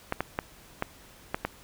clicks, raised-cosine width 0.5 ms, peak -12 dBFS, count 6, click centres 0.124 / 0.206 / 0.389 / 0.824 / 1.345 / 1.45 s, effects pink hiss -53 dBFS RMS until 1.63 s

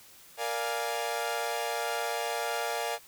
sawtooth chord, Bb dominant seventh, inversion none, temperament equal, 466.2 / 587.3 / 698.5 / 830.6 Hz, Bb4 / D5 / F5 / Ab5, 0 / 0 / 0 / 0 cents, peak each -32 / -33 / -31 / -32 dBFS, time 0.37-2.99 s, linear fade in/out 50 ms, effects white hiss -54 dBFS RMS until 3.07 s

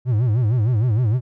triangle tone with vibrato, 115.1 Hz, A#2, 22 cents flat, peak -13 dBFS, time 0.05-1.21 s, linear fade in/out 50 ms, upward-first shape sine, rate 6.5 Hz, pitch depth 200 cents each way, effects none

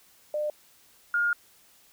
sine tone pair in turn, 600 / 1419.6 Hz, D5 / F6, +37 / +28 cents, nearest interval octave + minor third, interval 1491 cents, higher second, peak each -26 / -22 dBFS, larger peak second, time 0.34-0.5 / 1.14-1.33 s, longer second, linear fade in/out 2 ms, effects white hiss -59 dBFS RMS until 1.92 s

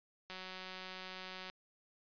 click train, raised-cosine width 0.2 ms, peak -29 dBFS, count 224, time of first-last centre 0.3-1.499 s, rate 186 Hz, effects resampled to 11025 Hz

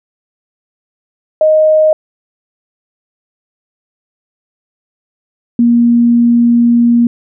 sine tone pair in turn, 622.3 / 236.8 Hz, D#5 / A#3, 0 / +27 cents, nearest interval octave + perfect fourth, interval 1673 cents, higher first, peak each -5 dBFS, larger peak neither, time 1.41-1.93 / 5.59-7.07 s, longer second, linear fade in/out 2 ms, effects none

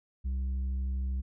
triangle tone with tanh clipping, 65.2 Hz, C2, 5 cents flat, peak -30 dBFS, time 0.24-1.22 s, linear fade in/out 20 ms, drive 9 dB, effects none

